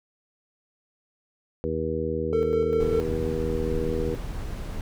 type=harmonic tone; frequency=80 Hz; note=D#2; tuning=49 cents sharp; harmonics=1 / 2 / 3 / 4 / 5 / 6; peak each=-33 / -34 / -34 / -34 / -31 / -29 dBFS; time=1.64-4.15 s; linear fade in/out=0 ms
type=tone with tremolo; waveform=triangle; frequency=448.2 Hz; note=A4; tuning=32 cents sharp; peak=-19 dBFS; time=2.33-3 s; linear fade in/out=0 ms; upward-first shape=square; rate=5 Hz; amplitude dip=35%
type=noise; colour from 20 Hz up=brown; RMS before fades=-32 dBFS; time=2.8-4.81 s; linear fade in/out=2 ms
effects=none